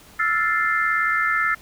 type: chord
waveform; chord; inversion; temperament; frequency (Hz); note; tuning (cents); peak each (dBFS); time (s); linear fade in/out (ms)
sine; F major seventh; third; equal; 1318.5 / 1396.9 / 1760 / 2093; E6 / F6 / A6 / C7; 0 / 0 / 0 / 0; -23 / -26 / -22 / -25; 0.19-1.55; 10
effects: pink hiss -48 dBFS RMS until 1.61 s